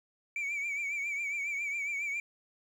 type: tone with vibrato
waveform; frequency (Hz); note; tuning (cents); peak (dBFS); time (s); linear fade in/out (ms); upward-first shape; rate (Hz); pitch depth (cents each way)
sine; 2300; D7; -37; -29; 0.36-2.2; 2; triangle; 7.3; 79
effects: tanh soft clip ceiling -31 dBFS + 10-bit